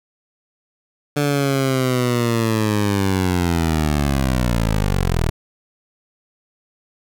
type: linear sweep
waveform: 15% pulse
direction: down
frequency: 146.83 to 38.39 Hz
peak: -10 dBFS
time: 1.16-5.3 s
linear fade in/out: 10 ms
effects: none